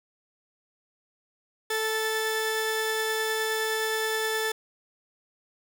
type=tone pair together; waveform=sawtooth; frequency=440 / 1750.4 Hz; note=A4 / A6; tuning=0 / -9 cents; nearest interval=2 octaves; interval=2391 cents; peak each=-24 / -26 dBFS; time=1.7-4.52 s; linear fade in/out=5 ms; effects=10-bit